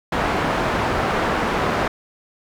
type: low-pass noise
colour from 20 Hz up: white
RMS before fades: -21 dBFS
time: 0.12-1.88 s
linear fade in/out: 5 ms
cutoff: 1200 Hz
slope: 12 dB/octave
effects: none